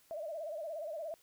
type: tone with vibrato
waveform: sine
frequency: 629 Hz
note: D#5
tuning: 19 cents sharp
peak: -38 dBFS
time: 0.11-1.14 s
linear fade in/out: 0 ms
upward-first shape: sine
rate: 17 Hz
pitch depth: 120 cents each way
effects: white hiss -67 dBFS RMS until 1.22 s